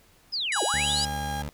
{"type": "linear two-way sweep", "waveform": "sine", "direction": "down then up", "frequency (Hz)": [5230, 317.1, 5230], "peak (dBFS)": -26, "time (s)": [0.32, 1.06], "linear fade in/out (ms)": 20, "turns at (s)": 0.63}
{"type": "harmonic tone", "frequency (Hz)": 978, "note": "B5", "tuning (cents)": -17, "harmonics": [3, 4, 5, 6, 7, 8, 9, 10], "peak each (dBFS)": [-35, -32, -39, -44, -36, -36, -42, -35], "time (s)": [0.52, 1.05], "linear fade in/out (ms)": 2}
{"type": "tone with pitch glide", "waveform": "35% pulse", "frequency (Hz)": [821, 813], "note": ["G#5", "G#5"], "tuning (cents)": [-20, -37], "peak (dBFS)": -29, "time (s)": [0.56, 1.42], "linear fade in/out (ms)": 2, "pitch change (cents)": -17, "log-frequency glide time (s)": [0.92, 1.06]}
{"type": "tone", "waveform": "20% pulse", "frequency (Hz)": 73.4, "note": "D2", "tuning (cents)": 0, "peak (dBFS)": -27, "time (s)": [0.74, 1.49], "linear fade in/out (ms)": 0}
{"effects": ["pink hiss -59 dBFS RMS until 1.53 s"]}